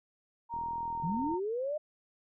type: tone with pitch glide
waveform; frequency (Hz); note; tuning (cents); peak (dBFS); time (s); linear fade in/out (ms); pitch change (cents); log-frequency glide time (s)
sine; 932.3 to 916.8; A#5 to A#5; 0 to -29; -33; 0.49-1.4; 50; -29; 0.78-1.17
type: click train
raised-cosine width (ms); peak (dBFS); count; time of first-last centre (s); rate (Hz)
3; -37; 34; 0.54-1.339; 41.3
type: linear sweep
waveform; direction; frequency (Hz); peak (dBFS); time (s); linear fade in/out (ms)
sine; up; 146.83 to 620; -31; 1.03-1.78; 10
effects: none